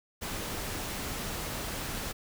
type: noise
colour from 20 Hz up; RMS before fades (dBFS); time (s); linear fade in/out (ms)
pink; -36; 0.21-2.13; 20
effects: none